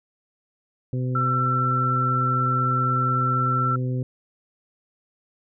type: harmonic tone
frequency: 127.1 Hz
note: C3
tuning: 50 cents flat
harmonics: 1 / 2 / 3 / 4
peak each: -23 / -31 / -36 / -38 dBFS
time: 0.93-4.03 s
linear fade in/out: 2 ms
type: tone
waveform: sine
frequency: 1342 Hz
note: E6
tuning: 31 cents sharp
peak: -21 dBFS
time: 1.15-3.76 s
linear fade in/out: 5 ms
effects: none